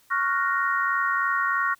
sine chord, Gb major seventh, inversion second, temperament equal, 1108.7 / 1396.9 / 1480 / 1864.7 Hz, Db6 / F6 / Gb6 / Bb6, 0 / 0 / 0 / 0 cents, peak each -25 / -27 / -30 / -27 dBFS, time 0.1-1.75 s, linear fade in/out 20 ms, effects white hiss -60 dBFS RMS until 1.79 s

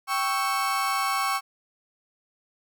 35% pulse chord, C# diminished, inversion second, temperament equal, 784 / 1108.7 / 1318.5 Hz, G5 / C#6 / E6, 0 / 0 / 0 cents, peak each -28 / -24 / -30 dBFS, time 0.07-1.41 s, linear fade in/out 50 ms, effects none

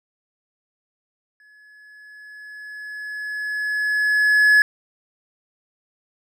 triangle tone with exponential growth, 1700 Hz, G#6, 40 cents sharp, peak -8 dBFS, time 1.4-4.62 s, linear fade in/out 1 ms, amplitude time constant 700 ms, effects none

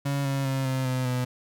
35% pulse tone with pitch steps, 140.2 / 137.16 / 134.18 / 131.27 / 128.42 / 125.63 Hz, C#3 / C#3 / C3 / C3 / C3 / B2, +20 / -18 / +44 / +6 / -32 / +30 cents, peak -23 dBFS, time 0.05-1.25 s, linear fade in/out 10 ms, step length 200 ms, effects none

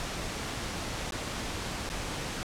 pink noise with dropouts, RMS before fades -35 dBFS, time 0-2.43 s, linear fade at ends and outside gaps 0 ms, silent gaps 1.108-1.122 / 1.891-1.9 s, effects low-pass 8000 Hz 12 dB/octave

